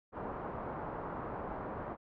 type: low-pass noise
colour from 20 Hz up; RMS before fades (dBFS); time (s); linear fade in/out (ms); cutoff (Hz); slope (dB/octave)
white; -41; 0.12-1.97; 50; 1100; 24
effects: none